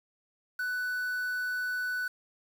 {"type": "tone with quantisation", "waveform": "triangle", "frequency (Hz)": 1491, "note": "F#6", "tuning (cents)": 13, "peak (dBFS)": -28, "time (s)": [0.59, 2.08], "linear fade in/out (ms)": 5, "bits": 8, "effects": []}